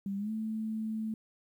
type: tone with pitch glide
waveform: sine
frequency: 197.6 to 219.3 Hz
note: G3 to A3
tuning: +14 to -6 cents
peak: -32 dBFS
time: 0.06-1.14 s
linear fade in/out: 2 ms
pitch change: +180 cents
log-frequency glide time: 0.17-0.31 s
effects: 11-bit